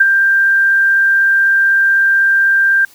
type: tone with ADSR envelope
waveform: sine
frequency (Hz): 1584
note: G6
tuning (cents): +18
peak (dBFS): -3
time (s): 0-2.85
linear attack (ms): 8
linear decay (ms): 28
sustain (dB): -5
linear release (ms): 3
effects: white hiss -45 dBFS RMS until 2.94 s